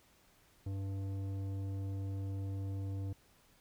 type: tone with tanh clipping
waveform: sine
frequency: 97.5 Hz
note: G2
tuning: 9 cents flat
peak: -38 dBFS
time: 0.66-3.13 s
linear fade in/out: 5 ms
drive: 12 dB
effects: pink hiss -67 dBFS RMS until 3.6 s